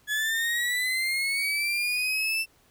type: linear sweep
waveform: 35% pulse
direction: up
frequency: 1693 to 2673 Hz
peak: -23 dBFS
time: 0.07-2.46 s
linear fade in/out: 50 ms
effects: pink hiss -62 dBFS RMS until 2.7 s